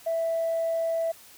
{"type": "tone", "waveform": "sine", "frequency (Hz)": 659.3, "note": "E5", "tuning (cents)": 0, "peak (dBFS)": -23, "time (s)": [0.06, 1.12], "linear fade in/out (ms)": 10, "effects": ["tanh soft clip ceiling -20 dBFS", "white hiss -51 dBFS RMS until 1.37 s"]}